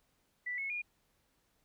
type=tone with pitch steps; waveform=sine; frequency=1973 / 2189 / 2429 Hz; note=B6 / C#7 / D#7; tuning=-2 / -22 / -42 cents; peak=-35 dBFS; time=0.46-0.82 s; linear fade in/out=10 ms; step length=120 ms; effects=pink hiss -75 dBFS RMS until 1.64 s